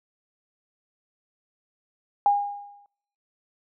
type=tone with exponential decay; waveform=sine; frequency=813 Hz; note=G#5; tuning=37 cents flat; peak=-14 dBFS; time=2.26-2.86 s; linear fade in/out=1 ms; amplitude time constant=130 ms; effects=noise-tail reverb RT60 0.8 s tail -24 dB re dry